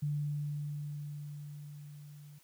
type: tone with level ramp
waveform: sine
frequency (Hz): 146.83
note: D3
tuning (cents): 0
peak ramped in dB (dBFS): -30 to -50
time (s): 0.02-2.39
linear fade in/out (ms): 10
effects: white hiss -65 dBFS RMS until 2.43 s